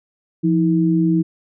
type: tone pair together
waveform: sine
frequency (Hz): 171.9 / 321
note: F3 / E4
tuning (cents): -27 / -46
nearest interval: major seventh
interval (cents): 1081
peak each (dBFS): -16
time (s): 0.43-1.23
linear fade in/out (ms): 20
effects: none